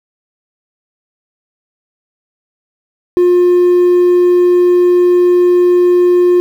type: tone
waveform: triangle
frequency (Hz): 355.7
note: F4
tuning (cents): +32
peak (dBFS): -3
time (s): 3.17-6.4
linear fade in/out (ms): 0
effects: tanh soft clip ceiling 0 dBFS + 7-bit